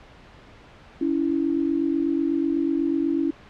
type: tone pair together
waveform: sine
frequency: 282.5 / 330.6 Hz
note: C#4 / E4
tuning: +33 / +5 cents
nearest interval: minor third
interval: 272 cents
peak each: -23 dBFS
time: 1.01-3.31 s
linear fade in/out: 5 ms
effects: pink hiss -48 dBFS RMS until 3.49 s + low-pass 3000 Hz 12 dB/octave